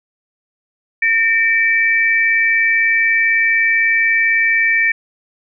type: tone pair together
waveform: sine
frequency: 1819 / 2315 Hz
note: A#6 / D7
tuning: -43 / -25 cents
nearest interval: major third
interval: 418 cents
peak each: -14 dBFS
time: 1.02-4.92 s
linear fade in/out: 5 ms
effects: none